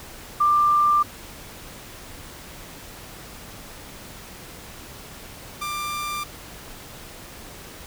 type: tone pair in turn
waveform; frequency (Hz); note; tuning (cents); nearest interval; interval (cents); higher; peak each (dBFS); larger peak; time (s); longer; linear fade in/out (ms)
sine / sawtooth; 1187 / 1187; D6 / D6; +18 / +18; unison; 0; neither; -15 / -23; first; 0.4-1.03 / 5.61-6.24; neither; 10
effects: pink hiss -41 dBFS RMS until 7.86 s